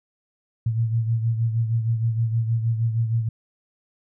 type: beating tone pair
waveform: sine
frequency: 113.5 / 119.9 Hz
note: A#2 / A#2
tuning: -46 / +49 cents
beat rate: 6.4 Hz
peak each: -20 / -28 dBFS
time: 0.66-3.29 s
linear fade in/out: 5 ms
effects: none